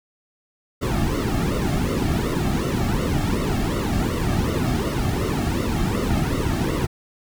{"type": "noise with flanger", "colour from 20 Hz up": "brown", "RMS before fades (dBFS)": -22, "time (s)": [0.81, 6.87], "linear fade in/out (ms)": 20, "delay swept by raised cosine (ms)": [1.2, 2.07], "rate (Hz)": 2.7, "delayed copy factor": -0.9, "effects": []}